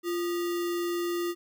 sine tone with sample-and-hold, 346.9 Hz, F4, 12 cents flat, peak -27 dBFS, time 0.03-1.35 s, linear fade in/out 50 ms, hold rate 1575 Hz, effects none

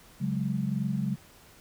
sine chord, C# suspended fourth, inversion none, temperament equal, 138.59 / 185 / 207.7 Hz, C#3 / F#3 / G#3, 0 / 0 / 0 cents, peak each -31 dBFS, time 0.2-1.16 s, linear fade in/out 20 ms, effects pink hiss -55 dBFS RMS until 1.6 s

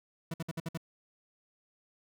40% pulse tone bursts, 163.9 Hz, E3, 10 cents flat, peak -33 dBFS, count 6, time 0.31-0.775 s, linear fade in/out 5 ms, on 30 ms, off 57 ms, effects none

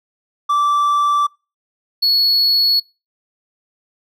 triangle tone pair in turn, 1166 / 4377 Hz, D6 / C#8, -13 / -23 cents, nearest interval octave + major seventh, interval 2290 cents, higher second, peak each -11 dBFS, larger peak neither, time 0.49-1.27 / 2.02-2.8 s, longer neither, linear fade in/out 10 ms, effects noise-tail reverb RT60 0.3 s tail -26 dB re dry

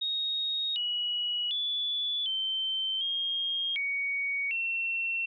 sine tone with pitch steps, 3746 / 2920 / 3448 / 3101 / 3237 / 2240 / 2710 Hz, A#7 / F#7 / A7 / G7 / G#7 / C#7 / E7, +8 / -24 / -36 / -19 / -45 / +18 / +47 cents, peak -28 dBFS, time 0.01-5.26 s, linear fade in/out 10 ms, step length 750 ms, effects none

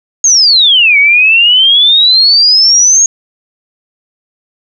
sine exponential two-way sweep, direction down then up, 6645 to 2217 to 6645 Hz, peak -3 dBFS, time 0.24-3.06 s, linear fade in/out 2 ms, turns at 0.98 s, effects none

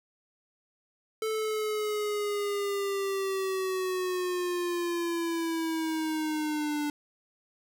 square linear sweep, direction down, 440 to 293.7 Hz, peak -29 dBFS, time 1.22-6.9 s, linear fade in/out 2 ms, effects none

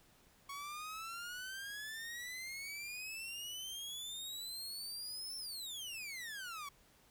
sawtooth exponential two-way sweep, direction up then down, 1108.7 to 5380 to 1108.7 Hz, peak -40 dBFS, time 0.49-6.69 s, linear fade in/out 5 ms, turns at 5.37 s, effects pink hiss -67 dBFS RMS until 7.1 s

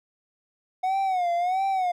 triangle tone with vibrato, 733 Hz, F#5, 16 cents flat, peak -20 dBFS, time 0.83-1.92 s, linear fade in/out 10 ms, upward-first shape sine, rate 1.5 Hz, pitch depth 110 cents each way, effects none

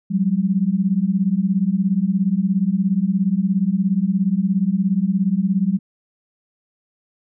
sine beating tone pair, 181.8 / 198.8 Hz, F#3 / G3, -30 / +25 cents, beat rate 17 Hz, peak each -19 / -18 dBFS, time 0.1-5.79 s, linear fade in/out 20 ms, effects none

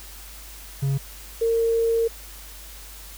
triangle / sine tone pair in turn, 137.3 / 457.7 Hz, C#3 / A#4, -16 / -32 cents, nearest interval octave + major sixth, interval 2084 cents, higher second, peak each -18 dBFS, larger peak neither, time 0.82-0.98 / 1.41-2.08 s, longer second, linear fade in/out 10 ms, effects added 50 Hz sine -42 dBFS peak until 3.17 s + white hiss -43 dBFS RMS until 3.17 s

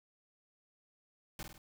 pink noise with echo, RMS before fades -43 dBFS, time 1.39-1.43 s, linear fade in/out 2 ms, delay 50 ms, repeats 3, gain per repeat -5 dB, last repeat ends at 1.58 s, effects none

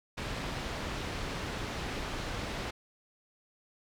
pink low-pass noise, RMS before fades -37 dBFS, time 0.17-2.71 s, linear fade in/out 10 ms, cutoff 4500 Hz, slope 12 dB/octave, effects none

